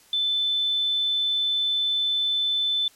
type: tone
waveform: sine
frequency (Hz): 3520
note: A7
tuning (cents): 0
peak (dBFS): -21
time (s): 0.13-2.88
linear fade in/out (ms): 2
effects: white hiss -55 dBFS RMS until 2.95 s + low-pass 12000 Hz 12 dB/octave